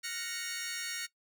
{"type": "chord", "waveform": "15% pulse", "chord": "Gb major seventh", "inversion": "third", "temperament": "equal", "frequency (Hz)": [1396.9, 1480, 1864.7, 2217], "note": ["F6", "Gb6", "Bb6", "Db7"], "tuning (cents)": [0, 0, 0, 0], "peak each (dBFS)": [-39, -38, -34, -34], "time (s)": [0.03, 1.07], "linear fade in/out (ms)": 20, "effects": ["noise-tail reverb RT60 0.1 s tail -18 dB re dry"]}